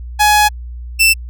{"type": "tone pair in turn", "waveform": "sawtooth", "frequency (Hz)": [840, 2667], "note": ["G#5", "E7"], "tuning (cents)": [19, 20], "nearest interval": "octave + minor sixth", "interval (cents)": 2001, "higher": "second", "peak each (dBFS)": -4, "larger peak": "neither", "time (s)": [[0.19, 0.49], [0.99, 1.14]], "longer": "first", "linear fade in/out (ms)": 20, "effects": ["added 60 Hz sine -25 dBFS peak until 1.29 s"]}